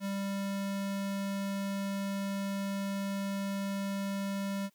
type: tone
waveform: square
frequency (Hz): 197.3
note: G3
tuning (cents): +11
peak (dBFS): -33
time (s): 0-4.7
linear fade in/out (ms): 50
effects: white hiss -72 dBFS RMS until 4.74 s